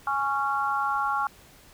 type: chord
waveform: sine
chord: Db major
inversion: second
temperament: equal with one note detuned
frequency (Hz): 830.6 / 1108.7 / 1380.1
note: Ab5 / Db6 / F6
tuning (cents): 0 / 0 / -21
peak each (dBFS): -28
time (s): 0.07-1.27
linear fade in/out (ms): 2
effects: pink hiss -53 dBFS RMS until 1.73 s